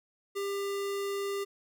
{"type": "tone", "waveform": "square", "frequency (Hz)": 398.6, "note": "G4", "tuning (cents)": 29, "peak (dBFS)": -32, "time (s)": [0.35, 1.45], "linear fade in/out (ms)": 20, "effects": []}